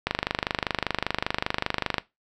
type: click train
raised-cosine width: 0.3 ms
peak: -7 dBFS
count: 49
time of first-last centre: 0.07-1.982 s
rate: 25.1 Hz
effects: noise-tail reverb RT60 0.2 s tail -18 dB re dry